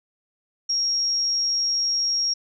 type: tone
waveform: sine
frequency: 5588 Hz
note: F8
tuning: in tune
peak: -20 dBFS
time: 0.69-2.34 s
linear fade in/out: 10 ms
effects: none